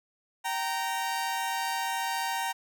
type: tone pair together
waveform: sawtooth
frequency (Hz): 774 / 928.4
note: G5 / A#5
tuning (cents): -22 / -7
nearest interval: minor third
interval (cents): 315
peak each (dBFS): -29 / -27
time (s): 0.44-2.53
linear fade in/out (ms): 20
effects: none